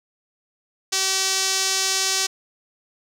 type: tone with band-pass filter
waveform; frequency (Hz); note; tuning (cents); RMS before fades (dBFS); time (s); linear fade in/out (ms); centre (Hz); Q
sawtooth; 382.8; G4; -41; -22; 0.92-2.27; 10; 5800; 1.8
effects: none